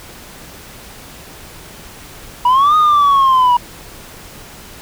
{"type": "linear two-way sweep", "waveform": "sine", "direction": "up then down", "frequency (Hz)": [959, 1245, 960], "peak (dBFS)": -5, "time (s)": [2.45, 3.57], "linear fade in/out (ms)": 5, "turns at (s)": 2.76, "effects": ["tanh soft clip ceiling -7 dBFS", "pink hiss -36 dBFS RMS until 4.81 s"]}